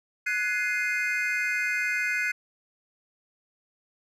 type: chord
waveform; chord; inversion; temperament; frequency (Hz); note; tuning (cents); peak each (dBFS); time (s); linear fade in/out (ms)
triangle; Ab dominant seventh; third; equal with one note detuned; 1480 / 1689.3 / 2093 / 2489; Gb6 / Ab6 / C7 / Eb7; 0 / +29 / 0 / 0; -28 / -32 / -27 / -30; 0.26-2.32; 10
effects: none